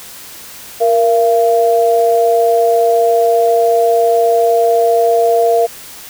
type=tone pair together; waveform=sine; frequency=467.2 / 682 Hz; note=A#4 / F5; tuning=+4 / -41 cents; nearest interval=perfect fifth; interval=655 cents; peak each=-11 dBFS; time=0.8-5.67 s; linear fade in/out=20 ms; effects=white hiss -33 dBFS RMS until 6.09 s